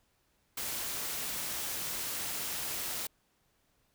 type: noise with amplitude modulation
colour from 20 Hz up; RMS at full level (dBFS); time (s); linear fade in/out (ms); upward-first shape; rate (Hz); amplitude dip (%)
white; -35; 0.57-3.07; 5; sine; 298; 35
effects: pink hiss -73 dBFS RMS until 3.94 s